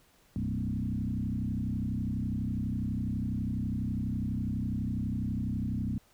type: tone with frequency modulation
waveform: sine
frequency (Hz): 158.4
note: D#3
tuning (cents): +31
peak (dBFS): -29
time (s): 0.36-5.98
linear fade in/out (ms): 0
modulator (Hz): 32.1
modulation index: 3
effects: pink hiss -64 dBFS RMS until 6.13 s